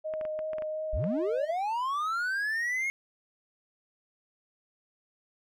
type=tone with vibrato; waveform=sine; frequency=622.3 Hz; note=D#5; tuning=in tune; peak=-31 dBFS; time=0.04-1.52 s; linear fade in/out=20 ms; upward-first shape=triangle; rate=2.8 Hz; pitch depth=13 cents each way
type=clicks; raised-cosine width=0.5 ms; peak=-28 dBFS; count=8; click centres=0.138 / 0.212 / 0.252 / 0.391 / 0.533 / 0.584 / 0.622 / 1.041 s
type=linear sweep; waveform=triangle; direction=up; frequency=34.65 to 2178 Hz; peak=-26 dBFS; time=0.93-2.9 s; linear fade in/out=0 ms
effects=none